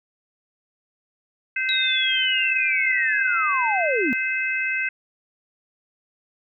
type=harmonic tone; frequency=517 Hz; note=C5; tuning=21 cents flat; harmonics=3 / 4 / 5; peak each=-26 / -26 / -26 dBFS; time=1.56-4.89 s; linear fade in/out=5 ms
type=linear sweep; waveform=sine; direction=down; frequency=3859 to 222.3 Hz; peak=-21 dBFS; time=1.69-4.13 s; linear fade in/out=0 ms
effects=none